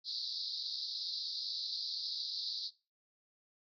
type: band-pass noise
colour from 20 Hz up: white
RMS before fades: -40 dBFS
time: 0.04-2.71 s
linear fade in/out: 50 ms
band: 3800 to 5000 Hz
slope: 96 dB/octave
effects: noise-tail reverb RT60 0.3 s tail -20 dB re dry